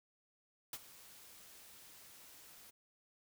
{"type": "noise with ADSR envelope", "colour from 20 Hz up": "white", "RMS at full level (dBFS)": -42, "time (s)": [0.73, 2.71], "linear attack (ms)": 3, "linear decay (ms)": 45, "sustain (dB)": -16, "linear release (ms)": 16, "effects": []}